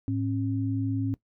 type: tone pair together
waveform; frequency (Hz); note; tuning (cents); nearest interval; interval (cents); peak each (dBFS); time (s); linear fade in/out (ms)
sine; 107.5 / 270.9; A2 / C#4; -40 / -40; octave + major third; 1600; -28; 0.08-1.14; 0
effects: noise-tail reverb RT60 0.1 s tail -19 dB re dry